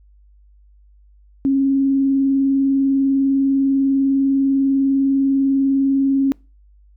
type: tone with vibrato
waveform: sine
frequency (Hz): 272.1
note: C#4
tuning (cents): -32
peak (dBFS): -13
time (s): 1.45-6.32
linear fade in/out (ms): 0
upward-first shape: triangle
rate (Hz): 20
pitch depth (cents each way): 36
effects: noise-tail reverb RT60 0.3 s tail -26 dB re dry + added 50 Hz sine -47 dBFS peak until 6.96 s